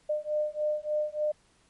sine beating tone pair, 602 / 605.4 Hz, D5 / D#5, +43 / -48 cents, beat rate 3.4 Hz, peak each -30 dBFS, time 0.09-1.32 s, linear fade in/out 10 ms, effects pink hiss -65 dBFS RMS until 1.69 s + MP3 48 kbps

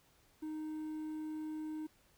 triangle tone with quantisation, 310 Hz, D#4, 6 cents flat, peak -37 dBFS, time 0.42-1.87 s, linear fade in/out 10 ms, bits 11, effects pink hiss -69 dBFS RMS until 2.17 s

